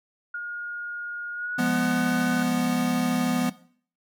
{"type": "tone with pitch glide", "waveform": "sine", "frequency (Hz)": [1429, 1495.7], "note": ["F6", "F#6"], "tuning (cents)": [39, 18], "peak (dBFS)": -28, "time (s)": [0.34, 2.43], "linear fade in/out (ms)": 5, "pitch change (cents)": 79, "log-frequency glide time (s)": [1.33, 1.74]}
{"type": "chord", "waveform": "square", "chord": "F diminished", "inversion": "none", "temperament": "equal", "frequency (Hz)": [174.61, 207.7, 246.9], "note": ["F3", "Ab3", "Cb4"], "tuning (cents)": [0, 0, 0], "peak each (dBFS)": [-29, -30, -24], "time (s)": [1.58, 3.5], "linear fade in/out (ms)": 10}
{"effects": ["noise-tail reverb RT60 0.5 s tail -17 dB re dry", "MP3 96 kbps"]}